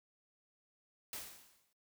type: noise with exponential decay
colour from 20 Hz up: white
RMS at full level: -42 dBFS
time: 1.13-1.73 s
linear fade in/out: 2 ms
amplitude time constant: 130 ms
effects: noise-tail reverb RT60 0.1 s tail -18 dB re dry